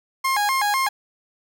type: tone with vibrato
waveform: 30% pulse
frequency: 937 Hz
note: A#5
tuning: 9 cents sharp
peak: -16 dBFS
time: 0.24-0.89 s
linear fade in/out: 10 ms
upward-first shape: square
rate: 4 Hz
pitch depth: 220 cents each way
effects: none